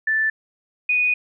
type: tone pair in turn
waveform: sine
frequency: 1760 / 2477 Hz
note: A6 / D#7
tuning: 0 / -8 cents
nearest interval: tritone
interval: 592 cents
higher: second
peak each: -17 / -16 dBFS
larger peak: second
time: 0.07-0.3 / 0.89-1.14 s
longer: second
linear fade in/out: 5 ms
effects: none